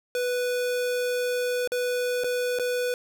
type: tone with dropouts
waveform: square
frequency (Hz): 493.9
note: B4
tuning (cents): 0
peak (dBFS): -25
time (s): 0.15-2.94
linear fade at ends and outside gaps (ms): 1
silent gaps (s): 1.675-1.719 / 2.237-2.243 / 2.588-2.596
effects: none